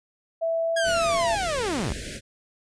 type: tone with pitch glide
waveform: sine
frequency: 659.3 to 676.7 Hz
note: E5 to E5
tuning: 0 to +45 cents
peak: -22 dBFS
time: 0.41-1.36 s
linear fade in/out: 20 ms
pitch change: +45 cents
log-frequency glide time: 0.62-1.23 s
type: linear sweep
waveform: sawtooth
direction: down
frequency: 1661.2 to 39.6 Hz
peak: -21 dBFS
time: 0.76-1.93 s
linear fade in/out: 10 ms
type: band-stop noise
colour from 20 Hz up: pink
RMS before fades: -35 dBFS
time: 0.83-2.21 s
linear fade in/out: 50 ms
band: 640 to 1500 Hz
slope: 96 dB/octave
effects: resampled to 22050 Hz